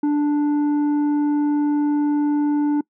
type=tone with tanh clipping; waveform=sine; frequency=293.7 Hz; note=D4; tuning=in tune; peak=-17 dBFS; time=0.03-2.81 s; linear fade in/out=5 ms; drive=6 dB; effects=noise-tail reverb RT60 0.1 s tail -23 dB re dry